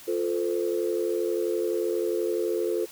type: chord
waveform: sine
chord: F major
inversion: none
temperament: equal with one note detuned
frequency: 349.2 / 440 / 512.2 Hz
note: F4 / A4 / C5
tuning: 0 / 0 / -37 cents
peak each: -27 / -27 / -31 dBFS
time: 0.07-2.86 s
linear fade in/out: 20 ms
effects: tanh soft clip ceiling -15 dBFS + white hiss -47 dBFS RMS until 2.91 s